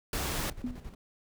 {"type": "noise", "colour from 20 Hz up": "pink", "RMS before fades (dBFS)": -33, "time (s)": [0.13, 0.5], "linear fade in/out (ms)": 2}
{"type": "noise with tremolo", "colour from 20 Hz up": "brown", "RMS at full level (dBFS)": -41, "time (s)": [0.3, 0.95], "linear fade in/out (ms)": 10, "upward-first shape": "square", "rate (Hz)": 11, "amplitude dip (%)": 60}
{"type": "tone with exponential decay", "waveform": "sine", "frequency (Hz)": 247.6, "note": "B3", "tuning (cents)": 5, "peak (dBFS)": -28, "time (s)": [0.64, 0.89], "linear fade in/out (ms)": 2, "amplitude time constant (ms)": 53}
{"effects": []}